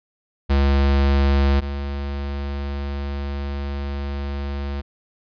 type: tone pair in turn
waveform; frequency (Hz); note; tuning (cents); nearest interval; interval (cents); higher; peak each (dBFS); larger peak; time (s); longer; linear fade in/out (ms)
square; 69.4 / 70.25; C#2 / C#2; +3 / +24; unison; 21; second; -15 / -25; first; 0.49-1.61 / 1.61-4.82; second; 20
effects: resampled to 11025 Hz